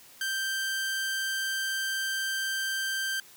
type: tone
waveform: sawtooth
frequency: 1568 Hz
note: G6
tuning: in tune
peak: -25 dBFS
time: 0.21-3.2 s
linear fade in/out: 2 ms
effects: white hiss -53 dBFS RMS until 3.36 s + high-pass 80 Hz 12 dB/octave